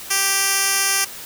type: tone with band-pass filter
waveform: 10% pulse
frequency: 392 Hz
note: G4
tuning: in tune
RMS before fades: -19 dBFS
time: 0.1-1.05 s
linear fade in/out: 10 ms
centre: 9200 Hz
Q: 0.72
effects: white hiss -35 dBFS RMS until 1.25 s